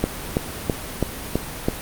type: click train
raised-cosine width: 2 ms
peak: -5 dBFS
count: 6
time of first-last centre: 0.04-1.685 s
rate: 3.04 Hz
effects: pink hiss -32 dBFS RMS until 1.81 s + Opus 32 kbps